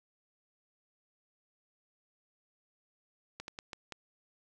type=slowing click train; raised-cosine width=0.2 ms; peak=-24 dBFS; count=5; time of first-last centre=3.4-3.923 s; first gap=81 ms; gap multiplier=1.33; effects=none